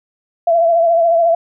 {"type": "tone with vibrato", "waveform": "sine", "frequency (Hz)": 673, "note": "E5", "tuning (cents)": 36, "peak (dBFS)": -9, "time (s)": [0.47, 1.35], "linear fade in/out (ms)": 5, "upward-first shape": "triangle", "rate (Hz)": 14, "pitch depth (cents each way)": 54, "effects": []}